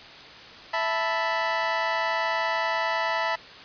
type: chord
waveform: 25% pulse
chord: E suspended fourth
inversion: none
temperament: just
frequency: 659.3 / 879 / 988.9 Hz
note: E5 / A5 / B5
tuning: 0 / -2 / +2 cents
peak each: -25 dBFS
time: 0.73-3.36 s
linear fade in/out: 10 ms
effects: white hiss -44 dBFS RMS until 3.64 s + resampled to 11025 Hz